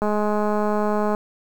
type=click train; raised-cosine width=1 ms; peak=-10 dBFS; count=238; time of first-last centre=0.02-1.149 s; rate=210 Hz; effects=7-bit